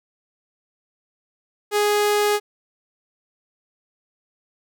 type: tone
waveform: sawtooth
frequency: 415.3 Hz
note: G#4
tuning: in tune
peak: -13 dBFS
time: 1.71-2.4 s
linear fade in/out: 50 ms
effects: none